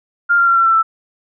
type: tone with pitch steps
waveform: sine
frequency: 1401 / 1385.7 / 1370.6 / 1355.6 / 1340.8 / 1326.2 Hz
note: F6 / F6 / F6 / E6 / E6 / E6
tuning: +5 / -14 / -33 / +48 / +29 / +10 cents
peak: -9 dBFS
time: 0.29-0.83 s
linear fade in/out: 20 ms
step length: 90 ms
effects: none